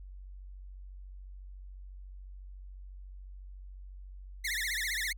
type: tone with vibrato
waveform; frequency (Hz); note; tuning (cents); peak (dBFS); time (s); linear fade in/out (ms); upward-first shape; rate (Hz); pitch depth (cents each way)
sawtooth; 1936; B6; -35; -28; 4.44-5.13; 10; triangle; 15; 250
effects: added 47 Hz sine -44 dBFS peak until 5.17 s